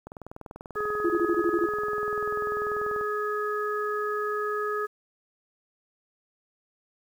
click train, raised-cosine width 1 ms, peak -26 dBFS, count 61, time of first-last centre 0.07-3.011 s, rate 20.4 Hz
harmonic tone, 419.6 Hz, G#4, 18 cents sharp, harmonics 1 / 3 / 4, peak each -29 / -30 / -35 dBFS, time 0.75-4.87 s, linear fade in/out 20 ms
sine tone bursts, 344.6 Hz, F4, 23 cents flat, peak -21 dBFS, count 8, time 1.04-1.664 s, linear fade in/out 10 ms, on 57 ms, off 24 ms
effects 9-bit

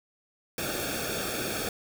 pink noise with comb filter, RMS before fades -32 dBFS, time 0.58-1.69 s, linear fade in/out 2 ms, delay 1 ms, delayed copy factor -0.85, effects none

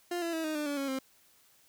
30% pulse tone with pitch steps, 350.2 / 336.5 / 323.4 / 310.7 / 298.6 / 286.9 / 275.7 / 264.9 Hz, F4 / E4 / E4 / D#4 / D4 / D4 / C#4 / C4, +5 / +36 / -33 / -2 / +29 / -40 / -9 / +22 cents, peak -29 dBFS, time 0.11-0.99 s, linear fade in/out 5 ms, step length 110 ms, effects white hiss -64 dBFS RMS until 1.68 s

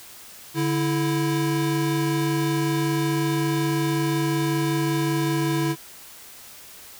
square tone pair together, 144.88 / 329.6 Hz, D3 / E4, -23 / 0 cents, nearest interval octave + major second, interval 1423 cents, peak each -25 / -24 dBFS, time 0.54-5.76 s, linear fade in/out 50 ms, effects white hiss -44 dBFS RMS until 6.99 s

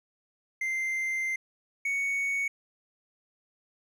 triangle tone pair in turn, 2086 / 2226 Hz, C7 / C#7, -6 / +7 cents, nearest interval minor second, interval 113 cents, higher second, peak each -26 / -25 dBFS, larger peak second, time 0.61-1.36 / 1.85-2.48 s, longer first, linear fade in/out 5 ms, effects none

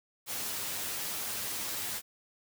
white noise with comb filter, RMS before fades -36 dBFS, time 0.26-2.02 s, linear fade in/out 50 ms, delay 9.7 ms, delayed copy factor +0.55, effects none

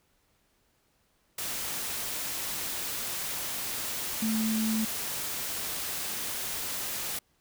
sine tone in noise, 220 Hz, A3, in tune, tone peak -26 dBFS, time 4.22-4.85 s, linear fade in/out 5 ms, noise white, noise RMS -34 dBFS, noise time 1.38-7.19 s, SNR +5 dB, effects pink hiss -70 dBFS RMS until 7.4 s

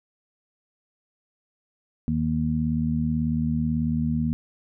harmonic tone, 78.2 Hz, D#2, 9 cents sharp, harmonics 1 / 2 / 3, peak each -30 / -26 / -24 dBFS, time 2.08-4.33 s, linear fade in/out 0 ms, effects none

